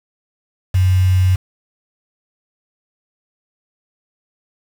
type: tone with quantisation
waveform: sine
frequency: 92.5 Hz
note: F#2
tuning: in tune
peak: -10 dBFS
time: 0.74-1.36 s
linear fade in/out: 10 ms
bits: 5
effects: none